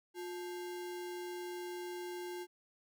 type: tone with sample-and-hold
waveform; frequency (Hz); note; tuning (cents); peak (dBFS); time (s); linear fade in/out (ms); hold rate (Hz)
sine; 355.9; F4; +33; -40; 0.14-2.47; 50; 1225
effects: none